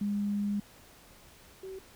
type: tone pair in turn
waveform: sine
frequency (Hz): 204.1 / 380.9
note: G#3 / G4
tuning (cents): -30 / -50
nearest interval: major seventh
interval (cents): 1080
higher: second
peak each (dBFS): -28 / -39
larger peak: first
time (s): 0.01-0.6 / 1.63-1.79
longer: first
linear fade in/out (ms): 5
effects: pink hiss -56 dBFS RMS until 1.95 s